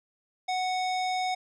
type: tone with low-pass filter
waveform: square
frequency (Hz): 740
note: F#5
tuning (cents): 0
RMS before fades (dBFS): -29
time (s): 0.48-1.35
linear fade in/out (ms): 10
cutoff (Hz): 5400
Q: 1.3
effects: none